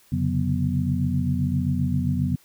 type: tone cluster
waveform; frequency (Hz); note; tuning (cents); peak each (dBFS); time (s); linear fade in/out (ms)
sine; 88.4 / 135.6 / 143.2 / 183.2 / 244.6; F2 / C#3 / D3 / F#3 / B3; +22 / -38 / -43 / -17 / -16; -27; 0.12-2.36; 5
effects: white hiss -57 dBFS RMS until 2.44 s